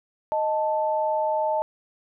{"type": "tone pair together", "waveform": "sine", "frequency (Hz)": [622.3, 880], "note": ["D#5", "A5"], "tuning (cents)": [0, 0], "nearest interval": "tritone", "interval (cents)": 600, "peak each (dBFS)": -24, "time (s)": [0.32, 1.62], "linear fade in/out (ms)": 0, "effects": []}